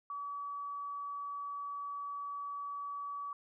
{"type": "tone", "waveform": "sine", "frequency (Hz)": 1142, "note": "D6", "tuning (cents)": -49, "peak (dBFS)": -38, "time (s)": [0.1, 3.33], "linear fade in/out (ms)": 2, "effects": []}